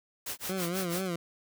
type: noise with tremolo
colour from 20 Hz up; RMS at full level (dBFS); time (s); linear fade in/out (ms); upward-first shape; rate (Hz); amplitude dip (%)
white; -35; 0.26-1.07; 5; sine; 6.1; 100
type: tone with vibrato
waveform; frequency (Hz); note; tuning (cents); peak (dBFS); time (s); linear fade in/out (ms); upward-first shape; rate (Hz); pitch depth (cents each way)
20% pulse; 180; F#3; -47; -26; 0.49-1.16; 5; sine; 4.2; 110
effects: none